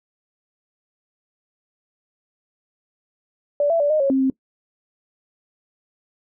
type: tone with pitch steps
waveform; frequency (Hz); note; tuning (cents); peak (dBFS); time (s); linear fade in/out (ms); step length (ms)
sine; 580 / 667 / 580 / 616 / 550 / 266.7 / 264.6; D5 / E5 / D5 / D#5 / C#5 / C4 / C4; -22 / +20 / -22 / -17 / -14 / +33 / +20; -15; 3.6-4.3; 2; 100
effects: noise-tail reverb RT60 0.1 s tail -21 dB re dry